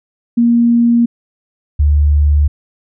sine tone pair in turn, 235.6 / 73.48 Hz, A#3 / D2, +19 / +2 cents, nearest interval octave + minor sixth, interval 2017 cents, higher first, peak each -7 dBFS, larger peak neither, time 0.37-1.06 / 1.79-2.48 s, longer neither, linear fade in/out 10 ms, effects none

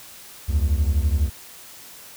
triangle beating tone pair, 69.3 / 81.3 Hz, C#2 / E2, 0 / -23 cents, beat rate 12 Hz, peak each -17 / -20 dBFS, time 0.48-1.3 s, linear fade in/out 20 ms, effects white hiss -43 dBFS RMS until 2.16 s

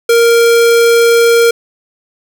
square tone, 466.2 Hz, A#4, in tune, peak -6 dBFS, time 0.09-1.51 s, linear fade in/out 5 ms, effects none

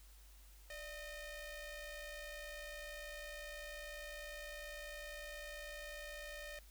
sawtooth ring-modulated tone, 620 Hz, D#5, 6 cents flat, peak -40 dBFS, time 0.7-6.59 s, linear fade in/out 2 ms, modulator 1210 Hz, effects added 50 Hz sine -58 dBFS peak until 6.7 s + white hiss -66 dBFS RMS until 6.7 s

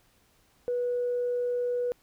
sine tone, 488.8 Hz, B4, 18 cents flat, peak -25 dBFS, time 0.68-1.92 s, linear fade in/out 0 ms, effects tanh soft clip ceiling -21 dBFS + pink hiss -65 dBFS RMS until 2.02 s

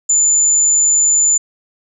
sine tone, 7050 Hz, A8, 2 cents sharp, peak -9 dBFS, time 0.09-1.38 s, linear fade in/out 10 ms, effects none

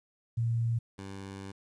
sine / 15% pulse tone pair in turn, 115.9 / 97.46 Hz, A#2 / G2, -10 / -10 cents, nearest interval minor third, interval 300 cents, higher first, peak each -26 / -34 dBFS, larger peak first, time 0.37-0.79 / 0.98-1.52 s, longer second, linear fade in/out 10 ms, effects resampled to 22050 Hz + 11-bit

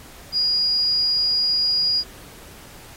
sine tone, 4875 Hz, D#8, 36 cents flat, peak -17 dBFS, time 0.32-2.04 s, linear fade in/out 50 ms, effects pink hiss -44 dBFS RMS until 2.96 s + AAC 48 kbps

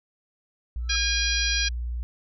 sine tone, 59.6 Hz, A#1, 39 cents sharp, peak -27 dBFS, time 0.76-2.03 s, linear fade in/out 0 ms
triangle tone with exponential growth, 1318.5 Hz, E6, in tune, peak -33 dBFS, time 0.79-0.96 s, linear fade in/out 5 ms, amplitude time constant 35 ms
harmonic tone, 814 Hz, G#5, 35 cents flat, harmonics 2 / 3 / 4 / 5 / 6 / 7, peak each -30 / -30 / -30 / -30 / -30 / -30 dBFS, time 0.89-1.69 s, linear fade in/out 10 ms
effects none

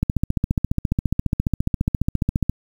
click train, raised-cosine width 5 ms, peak -6 dBFS, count 37, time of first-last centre 0.03-2.496 s, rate 14.6 Hz, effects 7-bit

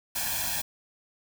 white noise with comb filter, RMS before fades -30 dBFS, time 0.15-0.62 s, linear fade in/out 10 ms, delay 1.2 ms, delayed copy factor +0.9, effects none

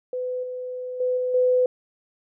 sine tone with level steps, 503 Hz, B4, 32 cents sharp, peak -25 / -29 / -20 / -22 / -16 dBFS, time 0.13-1.66 s, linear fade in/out 2 ms, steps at 0.43 / 1 / 1.17 / 1.34 s, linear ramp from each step 5 ms, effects none

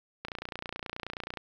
click train, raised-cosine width 0.3 ms, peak -20 dBFS, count 34, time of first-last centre 0.25-1.372 s, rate 29.4 Hz, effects 9-bit

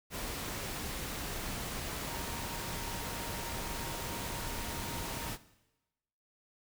sine tone in noise, 932.3 Hz, A#5, in tune, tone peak -46 dBFS, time 2.05-5.34 s, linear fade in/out 50 ms, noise pink, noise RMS -39 dBFS, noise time 0.1-5.38 s, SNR -10 dB, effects noise-tail reverb RT60 1.0 s tail -17 dB re dry

